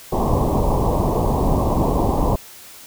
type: low-pass noise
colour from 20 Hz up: pink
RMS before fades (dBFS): -18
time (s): 0.12-2.36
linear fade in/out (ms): 5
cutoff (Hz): 1100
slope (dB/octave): 96
effects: white hiss -41 dBFS RMS until 2.86 s